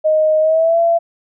sine tone with pitch glide, 622.3 to 674.7 Hz, D#5 to E5, 0 to +40 cents, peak -10 dBFS, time 0.04-0.99 s, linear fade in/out 20 ms, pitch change +140 cents, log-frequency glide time 0.4-0.79 s, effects none

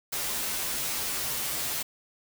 white noise with comb filter, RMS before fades -31 dBFS, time 0.12-1.83 s, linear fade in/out 10 ms, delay 11 ms, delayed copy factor -0.8, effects none

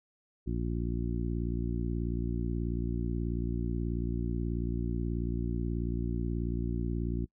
harmonic tone, 58.4 Hz, A#1, 4 cents sharp, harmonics 1 / 2 / 3 / 4 / 5 / 6, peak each -33 / -36 / -38 / -39 / -40 / -41 dBFS, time 0.46-7.26 s, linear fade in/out 20 ms, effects noise-tail reverb RT60 0.1 s tail -26 dB re dry

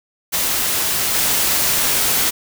white noise with level steps, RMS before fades -19 / -17 dBFS, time 0.32-2.31 s, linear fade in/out 20 ms, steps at 1.14 s, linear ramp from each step 10 ms, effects none

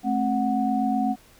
sine tone cluster, 218.2 / 266.3 / 738 Hz, A3 / C4 / F#5, -14 / +31 / -5 cents, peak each -25 dBFS, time 0.03-1.16 s, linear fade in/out 50 ms, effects pink hiss -54 dBFS RMS until 1.39 s

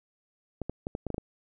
clicks, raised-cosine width 2 ms, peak -19 dBFS, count 8, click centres 0.617 / 0.696 / 0.869 / 0.951 / 1.067 / 1.103 / 1.144 / 1.181 s, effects none

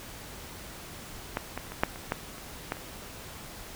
clicks, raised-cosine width 0.5 ms, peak -13 / -18 / -22 / -7 / -26 / -12 / -29 / -14 / -28 dBFS, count 9, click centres 1.371 / 1.576 / 1.72 / 1.835 / 1.959 / 2.121 / 2.382 / 2.721 / 2.769 s, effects pink hiss -44 dBFS RMS until 3.75 s

